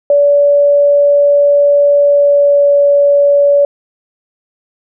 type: tone with pitch glide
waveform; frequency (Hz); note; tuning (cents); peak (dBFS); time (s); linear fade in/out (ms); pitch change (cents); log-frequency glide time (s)
sine; 574 to 570.4; D5 to C#5; -40 to +49; -5; 0.1-3.65; 2; -11; 1.98-2.75
effects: none